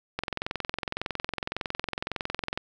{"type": "click train", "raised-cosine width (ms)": 0.3, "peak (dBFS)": -13, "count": 53, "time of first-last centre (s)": [0.19, 2.575], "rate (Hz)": 21.8, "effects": []}